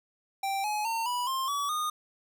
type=tone with pitch steps; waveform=square; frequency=783 / 844.1 / 909.9 / 980.8 / 1057.3 / 1139.8 / 1228.7 Hz; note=G5 / G#5 / A#5 / B5 / C6 / C#6 / D#6; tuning=-2 / +28 / -42 / -12 / +18 / +48 / -22 cents; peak=-29 dBFS; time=0.43-1.9 s; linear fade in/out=5 ms; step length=210 ms; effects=none